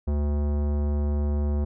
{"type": "tone with tanh clipping", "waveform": "sine", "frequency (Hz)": 73, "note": "D2", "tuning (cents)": -10, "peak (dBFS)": -24, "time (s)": [0.07, 1.65], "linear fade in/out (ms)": 10, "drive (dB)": 18, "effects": []}